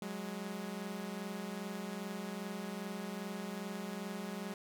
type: tone pair together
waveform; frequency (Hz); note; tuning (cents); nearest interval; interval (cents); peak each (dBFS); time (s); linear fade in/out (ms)
sawtooth; 185.41 / 207.9; F#3 / G#3; +4 / +2; major second; 198; -39 / -38; 0.02-4.54; 2
effects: none